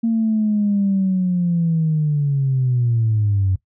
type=linear sweep; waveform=sine; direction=down; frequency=230 to 92.5 Hz; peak=-14 dBFS; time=0.03-3.56 s; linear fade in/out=10 ms; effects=noise-tail reverb RT60 0.1 s tail -18 dB re dry + tanh soft clip ceiling -10 dBFS